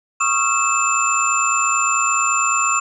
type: tone cluster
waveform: sine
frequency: 1115 / 1224 / 1349 / 2626 / 7180 Hz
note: C#6 / D#6 / E6 / E7 / A8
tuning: +10 / -29 / +40 / -7 / +34 cents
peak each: -20 / -22 / -22 / -22 / -21 dBFS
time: 0.2-2.8 s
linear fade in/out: 10 ms
effects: tanh soft clip ceiling -4 dBFS